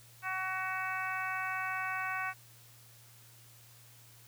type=harmonic tone; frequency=375 Hz; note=F#4; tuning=23 cents sharp; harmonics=2 / 3 / 4 / 5 / 6 / 7; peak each=-41 / -39 / -38 / -42 / -41 / -44 dBFS; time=0.22-2.34 s; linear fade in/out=50 ms; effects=added 117 Hz sine -59 dBFS peak until 4.27 s + white hiss -59 dBFS RMS until 4.27 s